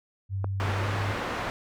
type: tone with pitch glide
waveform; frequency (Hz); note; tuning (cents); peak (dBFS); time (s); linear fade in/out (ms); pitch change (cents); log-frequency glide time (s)
sine; 97.3 to 100.96; G2 to G#2; -12 to -48; -27; 0.29-1.16; 50; +64; 0.72-0.9
type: clicks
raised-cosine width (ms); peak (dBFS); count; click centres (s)
1; -18 / -28 / -28; 3; 0.444 / 0.742 / 1.011
type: low-pass noise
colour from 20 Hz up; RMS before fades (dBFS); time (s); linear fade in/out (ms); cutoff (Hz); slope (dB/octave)
white; -32; 0.6-1.5; 0; 1500; 12
effects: none